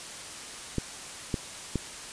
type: clicks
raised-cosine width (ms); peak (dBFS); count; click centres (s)
3; -14; 3; 0.783 / 1.342 / 1.757
effects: white hiss -41 dBFS RMS until 2.12 s + resampled to 22050 Hz